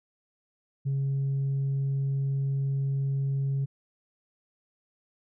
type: tone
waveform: sine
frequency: 137.1 Hz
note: C#3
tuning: 19 cents flat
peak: -23 dBFS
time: 0.85-3.66 s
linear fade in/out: 20 ms
effects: tanh soft clip ceiling -23 dBFS